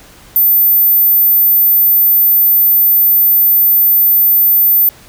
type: tone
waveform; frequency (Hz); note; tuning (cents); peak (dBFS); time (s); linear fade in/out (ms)
sine; 14080; A9; 0; -6; 0.36-4.89; 0
effects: pink hiss -40 dBFS RMS until 5.08 s